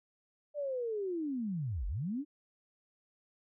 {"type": "linear two-way sweep", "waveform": "sine", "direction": "down then up", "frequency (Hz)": [600, 40.52, 308.3], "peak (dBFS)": -33, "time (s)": [0.54, 2.25], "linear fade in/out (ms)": 50, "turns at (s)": 1.87, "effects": []}